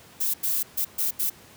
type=noise bursts at uneven times; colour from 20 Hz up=violet; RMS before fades=-25 dBFS; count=5; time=0.2-0.34 / 0.43-0.63 / 0.77-0.85 / 0.98-1.11 / 1.19-1.3 s; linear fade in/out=10 ms; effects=pink hiss -50 dBFS RMS until 1.56 s + high-pass 80 Hz 12 dB/octave